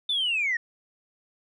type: linear sweep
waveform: sine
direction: down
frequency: 3585 to 1826 Hz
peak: -22 dBFS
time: 0.09-0.57 s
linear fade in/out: 5 ms
effects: tanh soft clip ceiling -19 dBFS